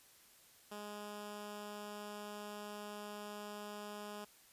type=tone; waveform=10% pulse; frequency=207.7 Hz; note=G#3; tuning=in tune; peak=-37 dBFS; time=0.71-4.25 s; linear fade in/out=10 ms; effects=white hiss -64 dBFS RMS until 4.52 s + resampled to 32000 Hz